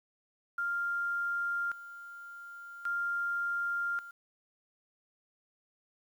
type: tone with tremolo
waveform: sine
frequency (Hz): 1396.9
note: F6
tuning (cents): 0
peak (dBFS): -30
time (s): 0.58-4.11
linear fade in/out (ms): 5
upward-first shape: square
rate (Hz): 0.44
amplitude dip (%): 80
effects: 10-bit